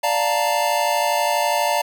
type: chord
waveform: square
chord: Bb major seventh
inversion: first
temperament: equal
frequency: 587.3 / 698.5 / 880 / 932.3 Hz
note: D5 / F5 / A5 / Bb5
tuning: 0 / 0 / 0 / 0 cents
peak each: -24 dBFS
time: 0.03-1.82 s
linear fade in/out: 10 ms
effects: none

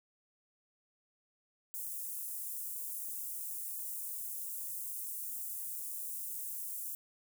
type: high-pass noise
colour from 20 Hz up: white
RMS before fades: -41 dBFS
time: 1.74-6.95 s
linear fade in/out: 0 ms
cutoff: 8600 Hz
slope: 24 dB/octave
effects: none

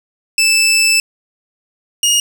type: tone pair in turn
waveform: 20% pulse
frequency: 2637 / 2859 Hz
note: E7 / F7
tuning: 0 / +40 cents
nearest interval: minor second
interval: 140 cents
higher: second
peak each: -5 dBFS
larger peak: neither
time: 0.38-1 / 2.03-2.2 s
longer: first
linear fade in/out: 2 ms
effects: none

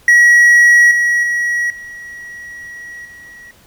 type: tone with level steps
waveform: triangle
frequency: 1916 Hz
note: A#6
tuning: 47 cents sharp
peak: -3 / -9 / -12 / -27 / -33 dBFS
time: 0.08-3.51 s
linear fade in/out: 2 ms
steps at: 0.91 / 1.23 / 1.7 / 3.05 s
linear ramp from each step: 2 ms
effects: pink hiss -48 dBFS RMS until 3.66 s

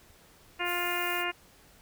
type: harmonic tone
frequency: 351.9 Hz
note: F4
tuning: 13 cents sharp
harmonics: 1 / 2 / 3 / 4 / 5 / 6 / 7 / 8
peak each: -37 / -37 / -37 / -37 / -37 / -37 / -37 / -37 dBFS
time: 0.59-1.32 s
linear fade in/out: 20 ms
type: noise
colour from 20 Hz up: violet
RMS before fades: -40 dBFS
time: 0.64-1.25 s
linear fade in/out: 50 ms
effects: pink hiss -58 dBFS RMS until 1.81 s

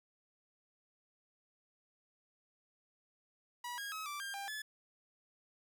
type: tone with pitch steps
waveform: sawtooth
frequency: 970 / 1635 / 1280 / 1170 / 1600 / 796 / 1722 Hz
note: B5 / G#6 / D#6 / D6 / G6 / G5 / A6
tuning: -31 / -28 / +49 / -7 / +35 / +26 / -38 cents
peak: -37 dBFS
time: 3.64-4.62 s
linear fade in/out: 5 ms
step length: 140 ms
effects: none

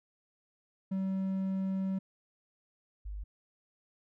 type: tone pair in turn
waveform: triangle / sine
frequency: 191.2 / 50.64 Hz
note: G3 / G#1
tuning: -43 / -43 cents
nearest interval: octave + major seventh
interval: 2300 cents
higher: first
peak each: -28 / -37 dBFS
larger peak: first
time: 0.91-1.99 / 3.05-3.24 s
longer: first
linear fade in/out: 10 ms
effects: none

